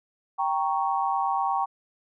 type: chord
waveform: sine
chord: G diminished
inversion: none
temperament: equal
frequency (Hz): 784 / 932.3 / 1108.7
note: G5 / Bb5 / Db6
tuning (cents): 0 / 0 / 0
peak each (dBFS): -26 / -28 / -28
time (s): 0.38-1.66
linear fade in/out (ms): 20
effects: none